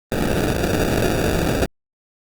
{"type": "noise with sample-and-hold", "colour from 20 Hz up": "blue", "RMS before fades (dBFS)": -19, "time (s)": [0.12, 1.66], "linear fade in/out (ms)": 0, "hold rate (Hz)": 1050, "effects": ["Opus 24 kbps"]}